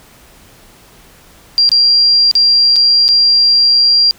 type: tone with dropouts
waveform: sine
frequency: 4757 Hz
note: D8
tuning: 21 cents sharp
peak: -6 dBFS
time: 1.58-4.11 s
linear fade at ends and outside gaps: 0 ms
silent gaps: 1.691-1.717 / 2.313-2.353 / 2.759-2.764 / 3.081-3.088 s
effects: pink hiss -43 dBFS RMS until 4.18 s